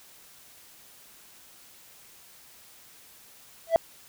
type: tone with exponential growth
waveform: triangle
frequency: 661 Hz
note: E5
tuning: 5 cents sharp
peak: -8 dBFS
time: 3.67-3.76 s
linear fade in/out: 0 ms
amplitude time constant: 18 ms
effects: tanh soft clip ceiling -10 dBFS + white hiss -53 dBFS RMS until 4.08 s